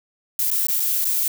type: noise with dropouts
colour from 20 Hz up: violet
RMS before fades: -21 dBFS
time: 0.39-1.28 s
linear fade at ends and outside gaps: 1 ms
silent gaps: 0.504-0.513 / 0.669-0.684 / 0.798-0.802 / 1.045-1.053 s
effects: none